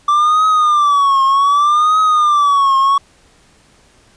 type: tone with vibrato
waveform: triangle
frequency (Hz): 1168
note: D6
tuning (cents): -10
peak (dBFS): -7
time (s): 0.08-2.98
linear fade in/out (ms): 5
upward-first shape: triangle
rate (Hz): 0.65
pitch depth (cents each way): 150
effects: pink hiss -50 dBFS RMS until 4.16 s + resampled to 22050 Hz